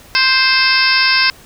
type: harmonic tone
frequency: 523.3 Hz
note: C5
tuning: in tune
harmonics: 2 / 3 / 4 / 5 / 6 / 7 / 8 / 9 / 10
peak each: -20 / -16 / -18 / -17 / -27 / -25 / -24 / -18 / -16 dBFS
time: 0.15-1.3 s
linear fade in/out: 0 ms
effects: pink hiss -42 dBFS RMS until 1.45 s